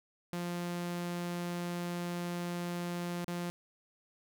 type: tone with dropouts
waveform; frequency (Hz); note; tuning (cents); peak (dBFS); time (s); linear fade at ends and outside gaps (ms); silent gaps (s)
sawtooth; 174.61; F3; 0; -31; 0.33-3.5; 0; 3.245-3.28
effects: none